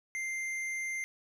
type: tone with hard clipping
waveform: sine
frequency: 2093 Hz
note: C7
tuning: in tune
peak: -35 dBFS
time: 0.15-1.04 s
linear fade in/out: 0 ms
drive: 9 dB
effects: none